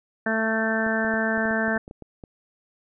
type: harmonic tone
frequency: 221.9 Hz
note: A3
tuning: 15 cents sharp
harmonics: 1 / 2 / 3 / 4 / 5 / 6 / 7 / 8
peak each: -26 / -31 / -28 / -35 / -38 / -38 / -27 / -29 dBFS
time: 0.26-1.78 s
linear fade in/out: 5 ms
type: clicks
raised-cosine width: 2 ms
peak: -26 dBFS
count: 12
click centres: 0.865 / 1.048 / 1.139 / 1.377 / 1.455 / 1.51 / 1.681 / 1.763 / 1.879 / 1.911 / 2.023 / 2.238 s
effects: none